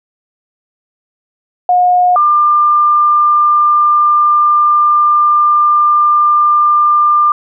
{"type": "tone pair in turn", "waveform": "sine", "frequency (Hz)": [720, 1195.9], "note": ["F#5", "D6"], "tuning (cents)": [-47, 31], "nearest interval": "major sixth", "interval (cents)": 878, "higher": "second", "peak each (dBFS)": -6, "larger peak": "neither", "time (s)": [[1.69, 2.16], [2.16, 7.32]], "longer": "second", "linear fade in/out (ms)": 2, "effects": []}